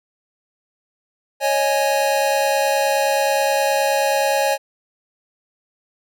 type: chord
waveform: square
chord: C# suspended second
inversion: none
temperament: equal with one note detuned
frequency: 552.8 / 622.3 / 830.6 Hz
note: C#5 / D#5 / G#5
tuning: -5 / 0 / 0 cents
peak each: -20 / -24 / -21 dBFS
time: 1.4-4.58 s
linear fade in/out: 50 ms
effects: none